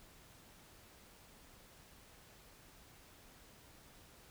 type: silence
effects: pink hiss -61 dBFS RMS until 4.3 s